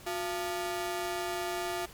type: ring-modulated tone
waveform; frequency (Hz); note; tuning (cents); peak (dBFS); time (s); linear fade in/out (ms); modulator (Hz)
sawtooth; 523.3; C5; 0; -25; 0.06-1.86; 10; 162
effects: pink hiss -51 dBFS RMS until 1.93 s + MP3 96 kbps